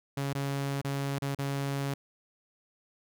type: tone with dropouts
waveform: sawtooth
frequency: 139.1 Hz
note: C#3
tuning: 6 cents sharp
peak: -26 dBFS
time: 0.17-1.94 s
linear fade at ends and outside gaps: 5 ms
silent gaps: 0.332-0.35 / 0.815-0.846 / 1.187-1.22 / 1.349-1.387 s
effects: none